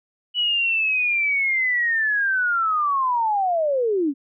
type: linear sweep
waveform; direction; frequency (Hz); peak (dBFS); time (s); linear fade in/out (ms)
sine; down; 2960 to 261.6; -18; 0.34-4.14; 50
effects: none